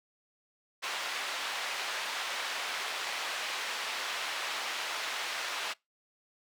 white band-pass noise, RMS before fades -36 dBFS, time 0.82-5.74 s, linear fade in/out 20 ms, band 680 to 3300 Hz, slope 12 dB/octave, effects noise-tail reverb RT60 0.2 s tail -24 dB re dry

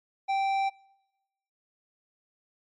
sine tone with tanh clipping, 781 Hz, G5, 7 cents flat, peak -26 dBFS, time 0.28-0.7 s, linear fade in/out 20 ms, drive 11 dB, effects noise-tail reverb RT60 1.0 s tail -25 dB re dry + MP3 48 kbps

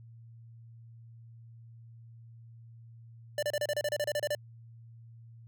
square tone bursts, 590 Hz, D5, 8 cents sharp, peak -29 dBFS, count 13, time 3.38-4.35 s, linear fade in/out 2 ms, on 46 ms, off 31 ms, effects added 115 Hz sine -49 dBFS peak until 5.47 s

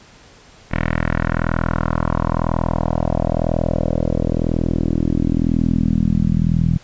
10% pulse tone with low-pass filter sweep, 41 Hz, E1, 9 cents flat, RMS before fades -18 dBFS, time 0.71-6.78 s, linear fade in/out 10 ms, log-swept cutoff 2100 to 160 Hz, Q 2.7, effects pink hiss -46 dBFS RMS until 6.83 s + resampled to 16000 Hz

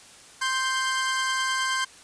sawtooth tone pair together, 1048.5 / 1568 Hz, C6 / G6, +3 / 0 cents, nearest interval perfect fifth, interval 697 cents, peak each -23 dBFS, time 0.41-1.85 s, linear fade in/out 10 ms, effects white hiss -49 dBFS RMS until 2.03 s + resampled to 22050 Hz

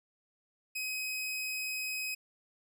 sawtooth tone, 2529 Hz, D#7, 28 cents sharp, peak -31 dBFS, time 0.75-2.15 s, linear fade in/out 10 ms, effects none

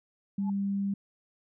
sine tone with exponential growth, 858 Hz, A5, 44 cents flat, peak -36 dBFS, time 0.38-0.5 s, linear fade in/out 5 ms, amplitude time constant 25 ms
sine tone, 198.4 Hz, G3, 21 cents sharp, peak -27 dBFS, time 0.38-0.94 s, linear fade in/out 5 ms
effects none

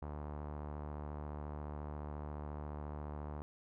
sawtooth tone with low-pass filter, 74.3 Hz, D2, 21 cents sharp, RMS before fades -44 dBFS, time 0.02-3.42 s, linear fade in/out 0 ms, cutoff 990 Hz, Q 1.9, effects none

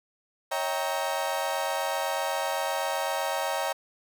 35% pulse chord, C# diminished seventh, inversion none, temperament equal with one note detuned, 554.4 / 642.3 / 784 / 932.3 Hz, C#5 / E5 / G5 / Bb5, 0 / -45 / 0 / 0 cents, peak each -31 dBFS, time 0.51-3.73 s, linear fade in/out 10 ms, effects none

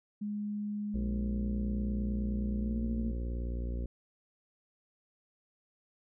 sine tone with pitch glide, 207.7 to 223.9 Hz, G#3 to A3, 0 to +30 cents, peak -33 dBFS, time 0.21-3.12 s, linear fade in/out 10 ms, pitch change +130 cents, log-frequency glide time 2.56-2.81 s
harmonic tone, 59.3 Hz, A#1, 30 cents sharp, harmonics 1 / 2 / 3 / 4 / 5 / 6 / 7 / 8 / 9, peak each -33 / -45 / -48 / -45 / -51 / -50 / -54 / -55 / -53 dBFS, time 0.94-3.86 s, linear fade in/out 5 ms
effects none

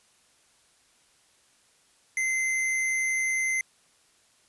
square tone with amplitude modulation, 2069 Hz, C7, 20 cents flat, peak -24 dBFS, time 2.17-3.61 s, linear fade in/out 2 ms, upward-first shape sine, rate 131 Hz, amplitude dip 25%, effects white hiss -63 dBFS RMS until 4.48 s + resampled to 24000 Hz

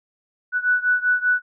sine beating tone pair, 1480 / 1485.1 Hz, F#6 / F#6, 0 / +6 cents, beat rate 5.1 Hz, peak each -19 / -21 dBFS, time 0.52-1.42 s, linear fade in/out 50 ms, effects none

